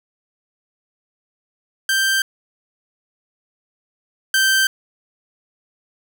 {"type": "tone pair in turn", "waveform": "sawtooth", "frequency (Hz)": [1570, 1559.2], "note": ["G6", "G6"], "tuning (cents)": [2, -10], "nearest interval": "unison", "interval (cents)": 12, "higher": "first", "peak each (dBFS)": [-12, -10], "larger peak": "second", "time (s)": [[1.89, 2.22], [4.34, 4.67]], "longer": "neither", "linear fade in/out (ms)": 2, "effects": []}